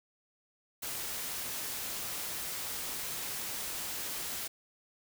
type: noise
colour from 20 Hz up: white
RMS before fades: -38 dBFS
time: 0.82-4.48 s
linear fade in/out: 10 ms
effects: none